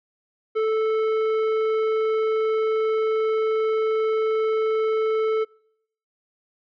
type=tone with tanh clipping; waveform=sine; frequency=438.7 Hz; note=A4; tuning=5 cents flat; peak=-21 dBFS; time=0.55-5.45 s; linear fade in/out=20 ms; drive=11 dB; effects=noise-tail reverb RT60 0.7 s tail -26 dB re dry